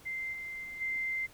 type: tone with level steps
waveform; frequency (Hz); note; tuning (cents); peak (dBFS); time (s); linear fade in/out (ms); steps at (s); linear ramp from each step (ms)
sine; 2084; C7; -7; -34 / -38 / -40 / -31; 0.05-1.27; 20; 0.32 / 0.63 / 0.8; 20
effects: pink hiss -57 dBFS RMS until 1.33 s